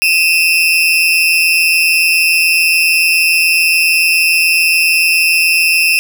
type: tone pair together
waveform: 35% pulse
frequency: 2528 / 2695 Hz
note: D#7 / E7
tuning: +27 / +38 cents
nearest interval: minor second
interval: 111 cents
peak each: -10 dBFS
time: 0.02-5.99 s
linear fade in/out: 0 ms
effects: none